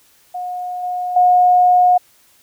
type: tone with level steps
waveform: sine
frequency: 722 Hz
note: F#5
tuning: 43 cents flat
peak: -22 / -19 / -8 dBFS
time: 0.34-1.98 s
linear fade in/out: 10 ms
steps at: 0.83 / 1.16 s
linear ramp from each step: 5 ms
effects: white hiss -53 dBFS RMS until 2.42 s